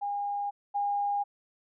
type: tone pair in turn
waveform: sine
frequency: 812 / 812 Hz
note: G#5 / G#5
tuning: -39 / -39 cents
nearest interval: unison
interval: 0 cents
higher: neither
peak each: -29 / -26 dBFS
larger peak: second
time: 0.01-0.51 / 0.74-1.24 s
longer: neither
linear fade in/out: 20 ms
effects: none